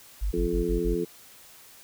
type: tone bursts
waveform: sine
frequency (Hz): 50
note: G1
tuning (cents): +35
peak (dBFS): -24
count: 5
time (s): 0.21-0.952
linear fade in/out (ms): 20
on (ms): 110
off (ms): 48
type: harmonic tone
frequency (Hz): 86.5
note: F2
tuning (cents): -16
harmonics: 2 / 3 / 4 / 5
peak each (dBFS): -33 / -34 / -29 / -29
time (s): 0.33-1.05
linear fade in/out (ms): 10
effects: white hiss -51 dBFS RMS until 1.83 s